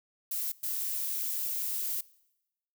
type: noise bursts at uneven times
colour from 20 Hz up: violet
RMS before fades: -33 dBFS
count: 2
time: 0.31-0.52 / 0.63-2.01 s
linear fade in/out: 5 ms
effects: noise-tail reverb RT60 0.9 s tail -22 dB re dry

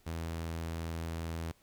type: tone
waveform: sawtooth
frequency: 82.41 Hz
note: E2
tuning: in tune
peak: -32 dBFS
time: 0.06-1.52 s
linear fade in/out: 10 ms
effects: pink hiss -67 dBFS RMS until 1.62 s

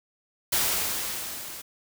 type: noise with level ramp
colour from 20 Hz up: white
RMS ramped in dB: -23 to -40 dBFS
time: 0.52-1.62 s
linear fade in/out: 10 ms
effects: none

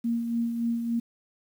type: tone with tremolo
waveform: sine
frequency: 233.1 Hz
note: A#3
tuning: in tune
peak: -23 dBFS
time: 0.04-1 s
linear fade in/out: 10 ms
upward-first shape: sine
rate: 3.5 Hz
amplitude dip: 45%
effects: 9-bit

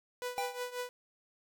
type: tone with tremolo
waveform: sawtooth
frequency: 493.9 Hz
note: B4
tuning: in tune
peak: -30 dBFS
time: 0.22-0.89 s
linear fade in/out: 0 ms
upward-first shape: triangle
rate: 5.6 Hz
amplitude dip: 85%
type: tone with exponential decay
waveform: square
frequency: 795 Hz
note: G5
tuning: 24 cents sharp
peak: -31 dBFS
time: 0.38-0.72 s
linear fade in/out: 0 ms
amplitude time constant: 73 ms
effects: none

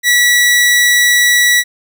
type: tone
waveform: sawtooth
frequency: 1944 Hz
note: B6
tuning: 28 cents flat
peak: -4 dBFS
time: 0.03-1.64 s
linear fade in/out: 50 ms
effects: none

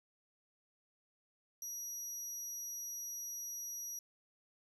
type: tone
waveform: 35% pulse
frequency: 5790 Hz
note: F#8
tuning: 38 cents flat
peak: -39 dBFS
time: 1.62-3.99 s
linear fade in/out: 2 ms
effects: 12-bit

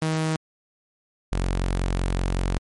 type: tone pair in turn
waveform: sawtooth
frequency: 158.4 / 45.28 Hz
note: D#3 / F#1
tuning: +31 / -37 cents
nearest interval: octave + minor seventh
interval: 2168 cents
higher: first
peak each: -18 dBFS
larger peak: neither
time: 0.02-0.36 / 1.32-2.58 s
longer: second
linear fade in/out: 0 ms
effects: MP3 48 kbps

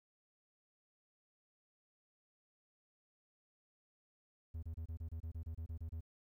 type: tone bursts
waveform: triangle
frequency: 81 Hz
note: E2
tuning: 30 cents flat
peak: -39 dBFS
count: 13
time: 4.54-6.008 s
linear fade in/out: 10 ms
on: 88 ms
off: 27 ms
effects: 13-bit

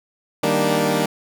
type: chord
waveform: 15% pulse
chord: Eb major seventh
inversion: none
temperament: equal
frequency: 155.56 / 196 / 233.1 / 293.7 Hz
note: Eb3 / G3 / Bb3 / D4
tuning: 0 / 0 / 0 / 0 cents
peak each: -17 dBFS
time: 0.43-1.06 s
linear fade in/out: 5 ms
effects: none

